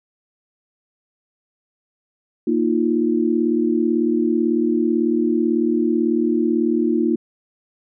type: chord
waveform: sine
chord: Bb suspended fourth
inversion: none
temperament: equal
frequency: 233.1 / 311.1 / 349.2 Hz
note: Bb3 / Eb4 / F4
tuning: 0 / 0 / 0 cents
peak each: -20 dBFS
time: 2.47-7.16 s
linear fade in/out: 5 ms
effects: none